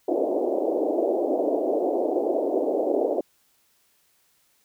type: band-pass noise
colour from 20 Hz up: pink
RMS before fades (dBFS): -24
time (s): 0.08-3.21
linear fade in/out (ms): 5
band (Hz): 300 to 690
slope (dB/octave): 48
effects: white hiss -65 dBFS RMS until 4.64 s

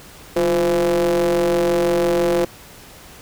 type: ring-modulated tone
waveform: square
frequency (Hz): 82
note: E2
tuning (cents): -9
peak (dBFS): -13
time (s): 0.36-2.45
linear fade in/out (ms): 5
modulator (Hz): 433
effects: pink hiss -42 dBFS RMS until 3.21 s

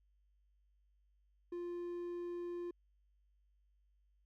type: tone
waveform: triangle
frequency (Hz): 349.2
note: F4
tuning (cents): 0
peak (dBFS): -38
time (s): 1.52-2.71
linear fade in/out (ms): 5
effects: added 50 Hz sine -70 dBFS peak until 4.25 s

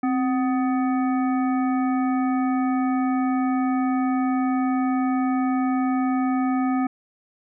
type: harmonic tone with a mistuned harmonic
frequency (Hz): 250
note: B3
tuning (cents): +21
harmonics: 1 / 3 / 5 / 7 / 9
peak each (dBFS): -20 / -28 / -32 / -41 / -40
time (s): 0.03-6.87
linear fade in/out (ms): 5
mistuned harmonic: 1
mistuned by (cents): +80
effects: none

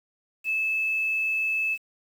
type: tone with quantisation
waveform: sine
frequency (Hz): 2613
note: E7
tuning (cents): -16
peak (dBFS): -23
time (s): 0.44-1.78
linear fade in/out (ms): 50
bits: 8
effects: none

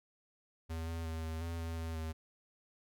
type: tone with pitch steps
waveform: square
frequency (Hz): 81.5 / 82.7 / 80.9 / 80.4 / 83.7 / 82.4 / 81.7 / 80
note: E2 / E2 / E2 / E2 / E2 / E2 / E2 / D#2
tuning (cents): -19 / +6 / -32 / -43 / +27 / 0 / -15 / +49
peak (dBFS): -38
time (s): 0.69-2.13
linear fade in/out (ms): 20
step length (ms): 180
effects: none

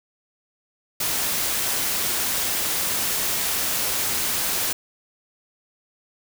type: noise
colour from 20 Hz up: white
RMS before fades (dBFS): -24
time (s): 1-4.73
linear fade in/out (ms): 5
effects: none

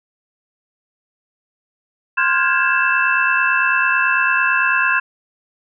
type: tone cluster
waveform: sine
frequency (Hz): 1045 / 1411 / 1599 / 1668 / 2652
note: C6 / F6 / G6 / G#6 / E7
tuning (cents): -2 / +17 / +34 / +7 / +10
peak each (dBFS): -20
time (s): 2.17-5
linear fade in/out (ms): 10
effects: none

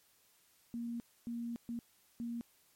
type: tone bursts at uneven times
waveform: sine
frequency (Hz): 235.1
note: A#3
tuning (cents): +15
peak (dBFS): -37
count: 4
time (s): 0.74-1 / 1.27-1.56 / 1.69-1.79 / 2.2-2.41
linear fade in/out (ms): 0
effects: white hiss -69 dBFS RMS until 2.75 s + MP3 64 kbps

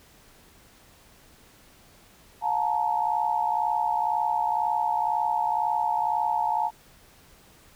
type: tone cluster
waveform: sine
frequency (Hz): 713 / 863 / 925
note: F5 / A5 / A#5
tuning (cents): +36 / -34 / -14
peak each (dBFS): -30 / -25 / -27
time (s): 2.41-6.71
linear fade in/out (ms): 50
effects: pink hiss -55 dBFS RMS until 7.75 s

